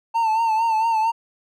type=tone with vibrato; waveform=triangle; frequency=896 Hz; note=A5; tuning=31 cents sharp; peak=-15 dBFS; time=0.14-1.12 s; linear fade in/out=20 ms; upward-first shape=sine; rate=4.4 Hz; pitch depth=55 cents each way; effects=none